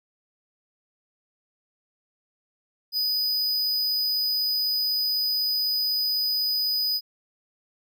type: tone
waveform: square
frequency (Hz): 4978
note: D#8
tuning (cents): 0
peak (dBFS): -23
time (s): 2.92-7.01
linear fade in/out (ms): 50
effects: none